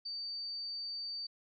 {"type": "tone", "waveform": "sine", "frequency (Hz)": 4605, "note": "D8", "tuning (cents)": -35, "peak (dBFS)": -38, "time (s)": [0.05, 1.27], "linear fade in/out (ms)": 10, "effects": []}